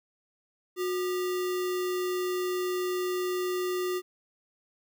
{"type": "tone with sample-and-hold", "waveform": "sine", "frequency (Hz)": 363.8, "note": "F#4", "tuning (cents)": -29, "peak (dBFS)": -27, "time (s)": [0.76, 4.02], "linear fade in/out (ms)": 50, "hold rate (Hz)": 1575, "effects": []}